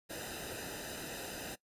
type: noise with comb filter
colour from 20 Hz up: pink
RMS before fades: -43 dBFS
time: 0.09-1.56 s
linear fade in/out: 20 ms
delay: 0.9 ms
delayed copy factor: -0.8
effects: noise-tail reverb RT60 0.1 s tail -19 dB re dry + resampled to 32000 Hz

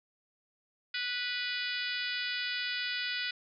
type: harmonic tone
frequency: 492.3 Hz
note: B4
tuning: 6 cents flat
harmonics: 3 / 4 / 5 / 6 / 7 / 8 / 9 / 10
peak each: -38 / -39 / -40 / -41 / -41 / -42 / -43 / -43 dBFS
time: 0.94-3.31 s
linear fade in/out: 5 ms
effects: none

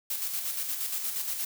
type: noise with tremolo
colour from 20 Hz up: blue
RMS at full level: -31 dBFS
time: 0.1-1.45 s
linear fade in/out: 5 ms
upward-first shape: square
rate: 8.5 Hz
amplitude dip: 40%
effects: none

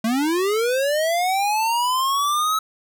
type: linear sweep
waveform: square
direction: up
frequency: 214.8 to 1297 Hz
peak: -19 dBFS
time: 0.04-2.59 s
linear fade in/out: 5 ms
effects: none

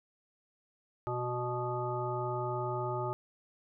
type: harmonic tone with a mistuned harmonic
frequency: 123.47 Hz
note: B2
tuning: in tune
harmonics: 1 / 3 / 5 / 7 / 9 / 10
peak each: -37 / -37 / -40 / -38 / -50 / -40 dBFS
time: 1.07-3.13 s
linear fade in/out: 0 ms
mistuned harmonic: 5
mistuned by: -17 cents
effects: none

